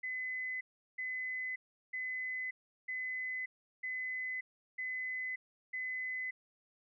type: tone bursts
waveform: sine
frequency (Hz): 2025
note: B6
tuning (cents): +43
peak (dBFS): -36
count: 7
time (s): 0.03-6.31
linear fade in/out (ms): 10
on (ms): 580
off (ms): 370
effects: none